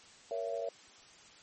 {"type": "chord", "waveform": "sine", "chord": "A# diminished", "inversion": "none", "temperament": "just", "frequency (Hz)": [466.2, 559.4, 671.3], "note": ["A#4", "C#5", "E5"], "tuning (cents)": [0, 16, 31], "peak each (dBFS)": [-39, -38, -38], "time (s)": [0.31, 0.69], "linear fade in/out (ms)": 2, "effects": ["white hiss -57 dBFS RMS until 1.42 s", "MP3 32 kbps"]}